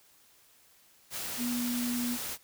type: tone in noise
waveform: sine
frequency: 242.6 Hz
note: B3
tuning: 31 cents flat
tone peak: -30 dBFS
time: 1.37-2.18 s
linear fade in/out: 50 ms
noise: white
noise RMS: -37 dBFS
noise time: 1.1-2.38 s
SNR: +4 dB
effects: white hiss -62 dBFS RMS until 2.43 s